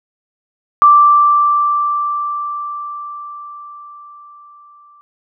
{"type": "tone with exponential decay", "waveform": "sine", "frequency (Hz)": 1173, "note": "D6", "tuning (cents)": -2, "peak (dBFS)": -3, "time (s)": [0.82, 5.01], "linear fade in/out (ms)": 0, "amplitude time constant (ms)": 910, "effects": []}